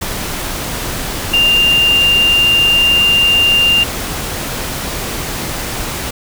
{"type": "tone in noise", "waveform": "sine", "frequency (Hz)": 2794, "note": "F7", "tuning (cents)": 0, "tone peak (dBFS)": -8, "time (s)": [1.33, 3.84], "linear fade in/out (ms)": 10, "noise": "pink", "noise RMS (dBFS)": -21, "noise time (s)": [0.01, 6.11], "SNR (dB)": 10, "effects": []}